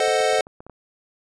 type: chord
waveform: square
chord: A diminished seventh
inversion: none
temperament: equal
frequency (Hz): 440 / 523.3 / 622.3 / 740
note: A4 / C5 / Eb5 / Gb5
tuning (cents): 0 / 0 / 0 / 0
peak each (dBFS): -24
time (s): 0-0.41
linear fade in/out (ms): 2
type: clicks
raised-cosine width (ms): 1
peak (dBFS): -27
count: 8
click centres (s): 0.08 / 0.205 / 0.331 / 0.39 / 0.469 / 0.605 / 0.666 / 0.697
effects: resampled to 22050 Hz